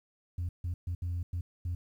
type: tone bursts at uneven times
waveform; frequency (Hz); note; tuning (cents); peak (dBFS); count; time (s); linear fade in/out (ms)
sine; 87.31; F2; 0; -29; 6; 0.38-0.49 / 0.64-0.74 / 0.87-0.95 / 1.02-1.23 / 1.33-1.41 / 1.65-1.75; 5
effects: tanh soft clip ceiling -29 dBFS + 11-bit